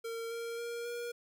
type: tone with pitch steps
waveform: square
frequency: 458.3 / 464.2 / 470.1 / 476.1 Hz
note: A#4 / A#4 / A#4 / A#4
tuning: -29 / -7 / +15 / +37 cents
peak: -38 dBFS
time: 0.04-1.12 s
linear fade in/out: 10 ms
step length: 270 ms
effects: none